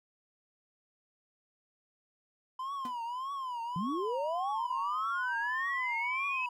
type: tone with vibrato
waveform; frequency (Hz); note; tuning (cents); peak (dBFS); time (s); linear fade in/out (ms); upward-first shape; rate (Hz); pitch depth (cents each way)
triangle; 1017; C6; -50; -33; 2.59-6.49; 5; triangle; 1.7; 190
type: tone with exponential decay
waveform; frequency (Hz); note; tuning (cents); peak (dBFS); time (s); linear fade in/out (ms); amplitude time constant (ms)
45% pulse; 245.3; B3; -12; -38; 2.85-2.97; 2; 24
type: linear sweep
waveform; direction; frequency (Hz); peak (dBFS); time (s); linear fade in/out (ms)
sine; up; 155.2 to 2595; -32; 3.76-6.46; 2
effects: none